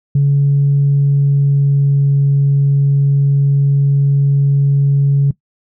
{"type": "tone with pitch glide", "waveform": "sine", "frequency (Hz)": [141, 140.03], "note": ["C#3", "C#3"], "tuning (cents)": [30, 18], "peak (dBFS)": -7, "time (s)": [0.15, 5.31], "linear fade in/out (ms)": 5, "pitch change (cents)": -12, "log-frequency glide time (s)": [0.84, 2.13], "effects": ["noise-tail reverb RT60 0.1 s tail -19 dB re dry", "tanh soft clip ceiling -5 dBFS"]}